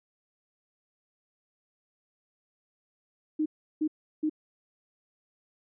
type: tone bursts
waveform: sine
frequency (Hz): 308.6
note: D#4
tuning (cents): -14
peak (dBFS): -24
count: 3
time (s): 3.39-4.297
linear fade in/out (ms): 10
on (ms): 69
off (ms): 350
effects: none